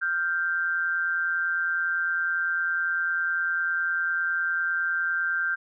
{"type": "tone pair together", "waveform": "sine", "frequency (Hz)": [1398.1, 1568], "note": ["F6", "G6"], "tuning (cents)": [1, 0], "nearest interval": "major second", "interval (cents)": 199, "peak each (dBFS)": [-28, -25], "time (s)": [0.01, 5.56], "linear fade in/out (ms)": 20, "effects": []}